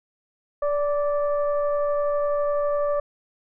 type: tone with frequency modulation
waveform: sine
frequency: 581 Hz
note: D5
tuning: 19 cents flat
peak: -20 dBFS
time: 0.62-3 s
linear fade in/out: 5 ms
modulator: 587 Hz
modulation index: 0.67
effects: none